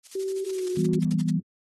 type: noise with tremolo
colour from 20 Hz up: violet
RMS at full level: -33 dBFS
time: 0.03-0.88 s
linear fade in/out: 50 ms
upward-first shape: square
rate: 12 Hz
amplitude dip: 75%
type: tone with pitch glide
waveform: sine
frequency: 384.1 to 364.2 Hz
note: G4 to F#4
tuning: -35 to -27 cents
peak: -26 dBFS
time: 0.15-0.99 s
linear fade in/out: 5 ms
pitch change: -92 cents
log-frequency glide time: 0.48-0.69 s
type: noise bursts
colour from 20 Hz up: blue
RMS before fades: -33 dBFS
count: 10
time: 0.49-1.303 s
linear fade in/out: 5 ms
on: 21 ms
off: 67 ms
type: chord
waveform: sine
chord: E minor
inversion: none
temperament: equal with one note detuned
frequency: 164.81 / 196 / 245 Hz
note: E3 / G3 / B3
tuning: 0 / 0 / -14 cents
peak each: -24 / -26 / -28 dBFS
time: 0.77-1.4 s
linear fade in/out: 5 ms
effects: low-pass 7000 Hz 12 dB/octave + AAC 32 kbps